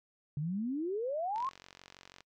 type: exponential sweep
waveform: sine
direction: up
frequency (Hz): 140 to 1108.7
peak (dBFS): -32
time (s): 0.37-1.49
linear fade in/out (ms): 2
type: click train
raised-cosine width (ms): 0.2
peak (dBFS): -33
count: 40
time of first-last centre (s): 1.36-2.206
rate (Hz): 46.1
effects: noise-tail reverb RT60 0.1 s tail -25 dB re dry